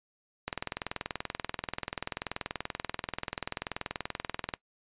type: click train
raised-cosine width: 0.3 ms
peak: -16 dBFS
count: 85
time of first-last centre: 0.48-4.538 s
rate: 20.7 Hz
effects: noise-tail reverb RT60 0.1 s tail -20 dB re dry + resampled to 8000 Hz